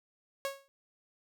sawtooth tone with exponential decay, 550 Hz, C#5, 14 cents flat, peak -26 dBFS, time 0.45-0.68 s, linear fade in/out 0 ms, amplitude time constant 48 ms, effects none

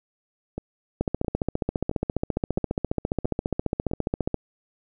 two click trains, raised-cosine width 2 ms, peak -17 / -10 dBFS, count 6 / 50, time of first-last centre 0.58-3.913 / 1.01-4.343 s, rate 1.5 / 14.7 Hz, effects none

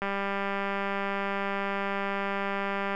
click train, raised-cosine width 0.5 ms, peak -16 dBFS, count 581, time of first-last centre 0.02-2.949 s, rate 198 Hz, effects none

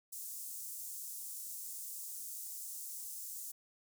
pink high-pass noise, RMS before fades -45 dBFS, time 0.12-3.52 s, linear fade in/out 10 ms, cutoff 7200 Hz, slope 24 dB/octave, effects none

